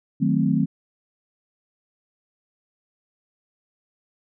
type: chord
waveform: sine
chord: D# diminished seventh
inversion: none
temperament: equal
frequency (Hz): 155.56 / 185 / 220 / 261.6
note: D#3 / F#3 / A3 / C4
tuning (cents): 0 / 0 / 0 / 0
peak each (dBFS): -23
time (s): 0.2-0.66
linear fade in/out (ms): 20
effects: none